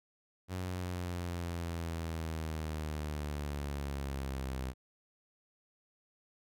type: linear sweep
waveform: sawtooth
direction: down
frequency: 92.5 to 64.3 Hz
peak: -32 dBFS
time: 0.48-4.74 s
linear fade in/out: 50 ms
effects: none